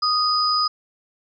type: tone pair together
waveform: sine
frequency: 1244.5 / 4978 Hz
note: D#6 / D#8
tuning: 0 / 0 cents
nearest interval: 2 octaves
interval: 2400 cents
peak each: -20 dBFS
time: 0.02-0.68 s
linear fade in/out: 10 ms
effects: none